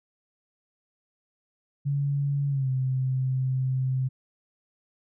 sine tone with pitch glide, 141.4 to 130.42 Hz, C#3 to C3, +35 to -5 cents, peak -23 dBFS, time 1.85-4.09 s, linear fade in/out 20 ms, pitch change -140 cents, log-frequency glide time 2.49-2.69 s, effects none

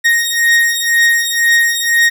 40% pulse beating tone pair, 1864.7 / 1866.7 Hz, A#6 / A#6, 0 / +2 cents, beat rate 2 Hz, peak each -12 dBFS, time 0.04-2.1 s, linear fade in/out 20 ms, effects none

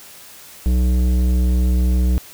sine tone with tanh clipping, 61.74 Hz, B1, in tune, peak -15 dBFS, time 0.66-2.18 s, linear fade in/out 0 ms, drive 13 dB, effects white hiss -41 dBFS RMS until 2.33 s

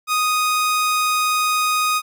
sawtooth tone, 1244.5 Hz, D#6, in tune, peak -13 dBFS, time 0.07-2.02 s, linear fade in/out 50 ms, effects none

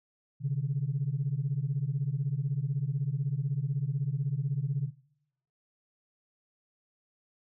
sine beating tone pair, 130.81 / 146.81 Hz, C3 / D3, 0 / 0 cents, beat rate 16 Hz, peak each -30 dBFS, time 0.4-4.91 s, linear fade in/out 50 ms, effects noise-tail reverb RT60 0.9 s tail -25 dB re dry + tanh soft clip ceiling -21 dBFS

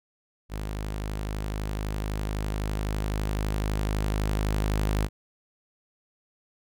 sawtooth tone with level ramp, 51.91 Hz, G#1, in tune, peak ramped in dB -27 to -19 dBFS, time 0.49-5.09 s, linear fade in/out 50 ms, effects none

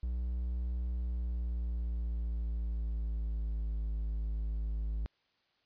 triangle tone with pitch glide, 60.6 to 53.68 Hz, B1 to A1, -32 to -42 cents, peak -30 dBFS, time 0.03-5.06 s, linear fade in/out 0 ms, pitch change -210 cents, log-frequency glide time 0.86-3.8 s, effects white hiss -74 dBFS RMS until 5.65 s + resampled to 11025 Hz

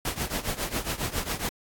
pink noise with tremolo, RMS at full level -27 dBFS, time 0.05-1.49 s, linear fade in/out 2 ms, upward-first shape triangle, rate 7.3 Hz, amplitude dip 90%, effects AAC 64 kbps

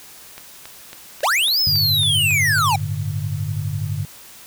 click train, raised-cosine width 0.2 ms, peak -18 dBFS, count 9, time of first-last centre 0.38-2.584 s, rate 3.63 Hz
square linear two-way sweep, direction up then down, 477.2 to 5274 to 751 Hz, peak -16 dBFS, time 1.23-2.76 s, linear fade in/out 5 ms, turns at 1.6 s
sine chord, G suspended second, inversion none, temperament equal, 98 / 110 / 146.83 Hz, G2 / A2 / D3, 0 / 0 / 0 cents, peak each -25 / -27 / -25 dBFS, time 1.67-4.05 s, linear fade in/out 0 ms
effects white hiss -42 dBFS RMS until 4.46 s

